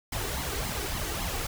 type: noise with flanger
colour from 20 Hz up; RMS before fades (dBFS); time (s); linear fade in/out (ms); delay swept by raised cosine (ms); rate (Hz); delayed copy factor
pink; -32; 0.12-1.47; 5; 0.95 to 2.65; 3.6; +0.65
effects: none